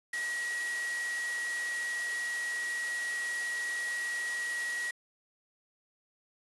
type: tone in noise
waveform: sine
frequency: 1911 Hz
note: A#6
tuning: 43 cents sharp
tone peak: -32 dBFS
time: 0.13-4.91 s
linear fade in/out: 5 ms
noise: white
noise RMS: -41 dBFS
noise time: 0.13-4.91 s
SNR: +6 dB
effects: high-pass 400 Hz 12 dB/octave + resampled to 24000 Hz